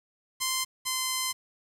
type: tone pair in turn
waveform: 5% pulse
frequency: 1041 / 1033.8 Hz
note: C6 / C6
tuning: -9 / -21 cents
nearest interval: unison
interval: 12 cents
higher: first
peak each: -14 / -15 dBFS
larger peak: first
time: 0.4-0.65 / 0.85-1.33 s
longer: second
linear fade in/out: 20 ms
effects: low-pass 12000 Hz 12 dB/octave + 9-bit